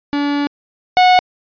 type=tone pair in turn; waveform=45% pulse; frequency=287.5 / 732 Hz; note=D4 / F#5; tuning=-37 / -19 cents; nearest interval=octave + major third; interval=1618 cents; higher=second; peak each=-15 / -7 dBFS; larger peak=second; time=0.13-0.47 / 0.97-1.19 s; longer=first; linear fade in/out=0 ms; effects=resampled to 11025 Hz